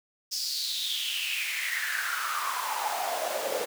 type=noise with high-pass filter sweep; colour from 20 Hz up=pink; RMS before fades=-31 dBFS; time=0.31-3.66 s; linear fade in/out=20 ms; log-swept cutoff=5300 to 480 Hz; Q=6.4; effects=none